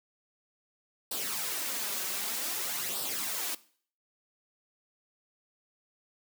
white noise with flanger, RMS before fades -34 dBFS, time 1.11-3.55 s, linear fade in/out 5 ms, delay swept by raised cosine 0.22 to 5.32 ms, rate 0.53 Hz, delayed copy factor +0.6, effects noise-tail reverb RT60 0.5 s tail -19 dB re dry + high-pass 200 Hz 12 dB/octave

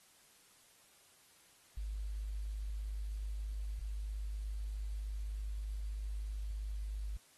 sine tone with quantisation, 51.6 Hz, G#1, 10 cents flat, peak -37 dBFS, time 1.77-7.17 s, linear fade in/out 5 ms, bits 11, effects white hiss -65 dBFS RMS until 7.37 s + AAC 32 kbps

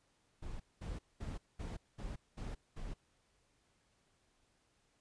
brown noise bursts, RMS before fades -43 dBFS, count 7, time 0.42-2.94 s, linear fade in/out 10 ms, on 180 ms, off 210 ms, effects pink hiss -75 dBFS RMS until 5 s + resampled to 22050 Hz

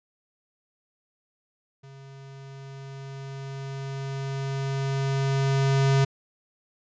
square tone with level ramp, 136.3 Hz, C#3, 29 cents flat, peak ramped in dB -45 to -18 dBFS, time 1.83-6.05 s, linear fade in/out 10 ms, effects resampled to 16000 Hz

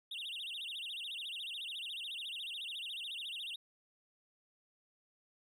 triangle tone with vibrato, 3211 Hz, G7, 41 cents sharp, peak -39 dBFS, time 0.11-3.56 s, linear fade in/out 5 ms, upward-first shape sine, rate 14 Hz, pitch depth 290 cents each way, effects none

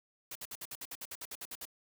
white noise bursts, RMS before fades -43 dBFS, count 14, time 0.31-1.654 s, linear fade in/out 5 ms, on 44 ms, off 56 ms, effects none

